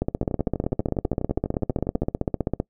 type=two click trains; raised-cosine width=2 ms; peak=-9 / -14 dBFS; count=41 / 23; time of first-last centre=0.02-2.601 / 0.23-2.033 s; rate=15.5 / 12.2 Hz; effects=noise-tail reverb RT60 0.1 s tail -23 dB re dry